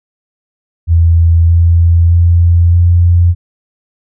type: tone with pitch steps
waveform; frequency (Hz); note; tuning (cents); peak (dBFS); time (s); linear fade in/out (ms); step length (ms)
sine; 83.5 / 84.62 / 85.75 / 86.9; E2 / E2 / F2 / F2; +23 / +46 / -31 / -8; -4; 0.87-3.35; 50; 620
effects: none